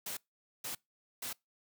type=noise bursts; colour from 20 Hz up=white; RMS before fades=-40 dBFS; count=3; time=0.06-1.33 s; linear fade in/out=5 ms; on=110 ms; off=470 ms; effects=noise-tail reverb RT60 0.2 s tail -25 dB re dry + high-pass 100 Hz 12 dB/octave